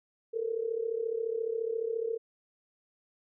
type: tone with amplitude modulation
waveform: sine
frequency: 454.2 Hz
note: A#4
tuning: 45 cents flat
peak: -26 dBFS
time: 0.33-2.18 s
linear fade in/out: 20 ms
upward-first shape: sine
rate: 34.4 Hz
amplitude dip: 80%
effects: none